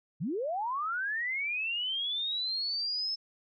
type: linear sweep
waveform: sine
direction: up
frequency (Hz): 124.6 to 5274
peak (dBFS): -30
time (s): 0.2-3.16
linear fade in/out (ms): 20
effects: none